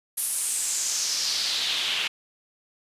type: noise with band-pass filter sweep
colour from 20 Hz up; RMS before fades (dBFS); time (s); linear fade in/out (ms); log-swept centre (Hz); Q
pink; -27; 0.17-2.08; 10; 11000 to 2800; 3.2
effects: resampled to 32000 Hz